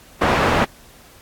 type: low-pass noise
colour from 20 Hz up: white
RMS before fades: -17 dBFS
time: 0.21-0.65 s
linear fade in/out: 10 ms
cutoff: 1200 Hz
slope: 12 dB/octave
effects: pink hiss -47 dBFS RMS until 1.21 s + AAC 64 kbps